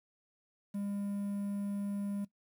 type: tone with quantisation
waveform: triangle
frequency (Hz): 201.5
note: G3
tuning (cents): +48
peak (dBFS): -32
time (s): 0.74-2.25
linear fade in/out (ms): 10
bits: 10
effects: noise-tail reverb RT60 0.1 s tail -17 dB re dry